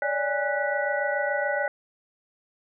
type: tone cluster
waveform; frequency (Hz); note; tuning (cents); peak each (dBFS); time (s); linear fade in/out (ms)
sine; 568 / 595 / 819 / 1484 / 1951; C#5 / D5 / G#5 / F#6 / B6; +42 / +22 / -24 / +5 / -22; -29 / -30 / -31 / -29 / -32; 0.02-1.68; 2
effects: none